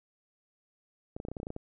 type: clicks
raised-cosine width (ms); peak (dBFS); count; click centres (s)
2; -25; 11; 1.165 / 1.201 / 1.251 / 1.285 / 1.316 / 1.368 / 1.401 / 1.431 / 1.469 / 1.504 / 1.564
effects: none